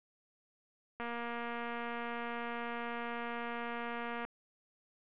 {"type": "click train", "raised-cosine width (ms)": 0.5, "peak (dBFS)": -26, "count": 768, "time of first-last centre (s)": [1, 4.25], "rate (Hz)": 236, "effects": ["resampled to 8000 Hz", "10-bit"]}